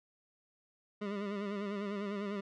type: tone with vibrato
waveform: 25% pulse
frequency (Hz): 202.5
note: G#3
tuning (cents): -43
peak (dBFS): -32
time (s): 1.01-2.41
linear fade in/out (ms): 10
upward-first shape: sine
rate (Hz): 10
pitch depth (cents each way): 60
effects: low-pass 3000 Hz 12 dB/octave